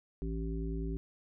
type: harmonic tone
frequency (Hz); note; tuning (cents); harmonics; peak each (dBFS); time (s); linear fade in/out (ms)
55; A1; 0; 1 / 3 / 5 / 7; -35 / -40 / -42 / -43; 0.22-0.97; 0
effects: none